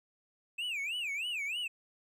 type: tone with vibrato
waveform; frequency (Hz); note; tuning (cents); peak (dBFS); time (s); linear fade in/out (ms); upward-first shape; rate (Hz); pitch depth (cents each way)
triangle; 2560; D#7; +49; -32; 0.58-1.68; 10; sine; 3.2; 260
effects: none